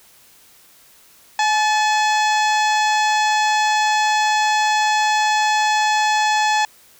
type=harmonic tone with a mistuned harmonic; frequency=851 Hz; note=G#5; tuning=42 cents sharp; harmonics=1 / 2 / 3 / 4 / 5 / 6 / 7 / 8 / 9; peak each=-16 / -22 / -26 / -28 / -30 / -32 / -33 / -34 / -35 dBFS; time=1.39-6.65 s; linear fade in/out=2 ms; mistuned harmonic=2; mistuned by=+44 cents; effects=white hiss -50 dBFS RMS until 6.99 s